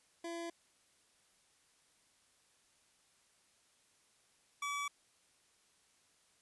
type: tone pair in turn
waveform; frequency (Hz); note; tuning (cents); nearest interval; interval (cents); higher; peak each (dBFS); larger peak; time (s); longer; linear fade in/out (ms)
25% pulse; 337.6 / 1145.4; E4 / D6; +41 / -44; octave + major sixth; 2115; second; -37 / -33; second; 0.24-0.5 / 4.62-4.88; neither; 5
effects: white hiss -71 dBFS RMS until 6.41 s + resampled to 24000 Hz